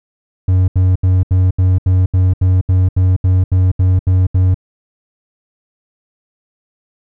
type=tone bursts; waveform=triangle; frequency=92.4 Hz; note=F#2; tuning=2 cents flat; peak=-6 dBFS; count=15; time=0.48-4.544 s; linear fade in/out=5 ms; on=200 ms; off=76 ms; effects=none